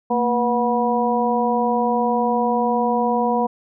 harmonic tone with a mistuned harmonic, 242.8 Hz, B3, 29 cents flat, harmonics 1 / 2 / 3 / 4, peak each -22 / -22 / -22 / -22 dBFS, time 0.1-3.47 s, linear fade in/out 10 ms, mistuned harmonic 1, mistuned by -91 cents, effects none

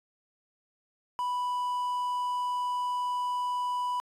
triangle tone with quantisation, 987.8 Hz, B5, in tune, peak -26 dBFS, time 1.19-4 s, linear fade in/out 0 ms, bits 9, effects resampled to 32000 Hz

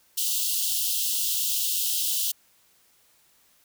white high-pass noise, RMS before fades -26 dBFS, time 0.17-2.32 s, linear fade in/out 10 ms, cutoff 2800 Hz, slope 96 dB/octave, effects white hiss -62 dBFS RMS until 3.64 s

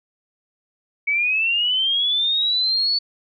sine linear sweep, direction up, 2244 to 4474 Hz, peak -17 dBFS, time 1.07-2.99 s, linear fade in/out 10 ms, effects none

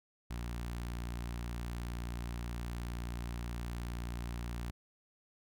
sawtooth tone with notch filter, 59 Hz, A#1, 22 cents sharp, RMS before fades -40 dBFS, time 0.3-4.71 s, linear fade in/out 10 ms, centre 490 Hz, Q 1.4, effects none

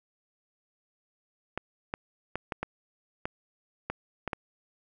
clicks, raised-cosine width 0.5 ms, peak -16 dBFS, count 9, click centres 1.576 / 1.939 / 2.356 / 2.522 / 2.63 / 3.255 / 3.9 / 4.277 / 4.332 s, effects none

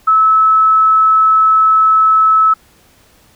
sine tone, 1300 Hz, E6, 24 cents flat, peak -6 dBFS, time 0.07-2.54 s, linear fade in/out 10 ms, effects pink hiss -49 dBFS RMS until 3.35 s

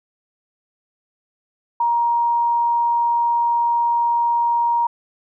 sine tone, 942 Hz, A#5, 18 cents sharp, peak -15 dBFS, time 1.8-4.87 s, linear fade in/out 5 ms, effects none

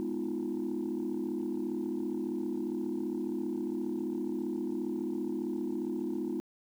sine chord, F half-diminished seventh, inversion first, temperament just, 209.5 / 251.4 / 314.3 / 349.2 Hz, Ab3 / Cb4 / Eb4 / F4, +15 / +31 / +18 / 0 cents, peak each -38 / -36 / -35 / -35 dBFS, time 0-6.4 s, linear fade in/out 0 ms, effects tanh soft clip ceiling -26 dBFS + 10-bit

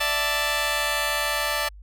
10% pulse chord, D suspended second, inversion none, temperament just, 587.3 / 660.7 / 881 Hz, D5 / E5 / A5, 0 / +4 / +2 cents, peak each -18 / -21 / -19 dBFS, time 0-1.69 s, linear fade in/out 10 ms, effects added 50 Hz sine -41 dBFS peak until 1.82 s

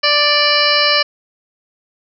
harmonic tone, 587.3 Hz, D5, in tune, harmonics 1 / 2 / 3 / 4 / 5 / 7 / 8 / 9, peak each -19 / -19 / -19 / -19 / -19 / -19 / -19 / -19 dBFS, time 0.03-1.03 s, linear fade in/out 10 ms, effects none

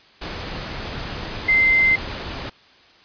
sine tone in noise, 2078 Hz, C7, 12 cents flat, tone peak -13 dBFS, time 1.48-1.96 s, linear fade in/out 10 ms, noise pink, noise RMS -30 dBFS, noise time 0.21-2.5 s, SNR +14 dB, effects white hiss -51 dBFS RMS until 3.04 s + resampled to 11025 Hz

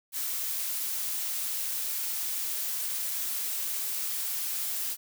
blue noise, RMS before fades -32 dBFS, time 0.12-4.97 s, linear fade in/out 50 ms, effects none

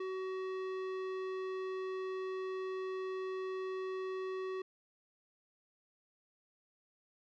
sine tone with tanh clipping, 376.5 Hz, F#4, 30 cents sharp, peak -39 dBFS, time 0-4.62 s, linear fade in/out 5 ms, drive 16 dB, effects none

